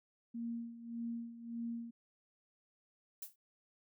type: tone with tremolo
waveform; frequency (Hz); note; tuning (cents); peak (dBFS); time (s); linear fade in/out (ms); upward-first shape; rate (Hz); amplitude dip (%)
sine; 233.1; A#3; 0; -37; 0.34-1.91; 10; sine; 1.7; 75
type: noise with exponential decay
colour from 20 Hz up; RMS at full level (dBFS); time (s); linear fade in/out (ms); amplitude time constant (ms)
violet; -40; 3.22-3.36; 5; 30
effects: none